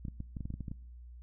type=clicks; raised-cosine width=5 ms; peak=-27 dBFS; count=11; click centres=0.052 / 0.083 / 0.204 / 0.368 / 0.407 / 0.455 / 0.504 / 0.54 / 0.607 / 0.682 / 0.715 s; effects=noise-tail reverb RT60 0.8 s tail -23 dB re dry + added 60 Hz sine -47 dBFS peak until 1.22 s